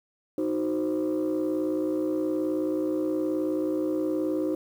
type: chord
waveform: sine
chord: C diminished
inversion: first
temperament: equal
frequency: 311.1 / 370 / 523.3 Hz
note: Eb4 / Gb4 / C5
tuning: 0 / 0 / 0 cents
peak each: -25 / -29 / -30 dBFS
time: 0.38-4.55 s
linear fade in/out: 2 ms
effects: tanh soft clip ceiling -20 dBFS + 9-bit